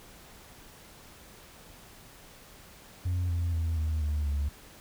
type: tone with pitch steps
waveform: sine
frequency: 89.6 / 85.7 / 81.97 / 78.41 / 75 / 71.73 Hz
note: F2 / F2 / E2 / D#2 / D2 / D2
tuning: +45 / -32 / -9 / +14 / +37 / -40 cents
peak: -24 dBFS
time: 3.05-4.49 s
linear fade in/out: 10 ms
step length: 240 ms
effects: tanh soft clip ceiling -25 dBFS + pink hiss -52 dBFS RMS until 4.8 s